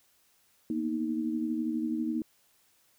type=tone cluster; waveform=sine; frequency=235 / 247.2 / 313.4 Hz; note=A#3 / B3 / D#4; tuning=+14 / +2 / +13 cents; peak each=-32 / -39 / -31 dBFS; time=0.7-2.22 s; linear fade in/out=2 ms; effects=white hiss -67 dBFS RMS until 2.98 s